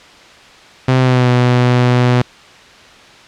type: tone with pitch glide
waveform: sawtooth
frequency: 129.4 to 123.77 Hz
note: C3 to B2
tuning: -19 to +4 cents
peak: -5 dBFS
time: 0.88-2.22 s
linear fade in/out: 5 ms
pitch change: -77 cents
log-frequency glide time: 0.99-1.29 s
effects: white hiss -40 dBFS RMS until 3.27 s + low-pass 4000 Hz 12 dB/octave